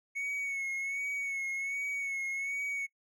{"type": "tone with vibrato", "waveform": "triangle", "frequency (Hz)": 2210, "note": "C#7", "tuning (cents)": -6, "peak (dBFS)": -31, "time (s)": [0.15, 2.87], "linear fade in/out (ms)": 20, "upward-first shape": "sine", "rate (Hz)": 1.3, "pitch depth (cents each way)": 41, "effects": ["noise-tail reverb RT60 0.1 s tail -24 dB re dry"]}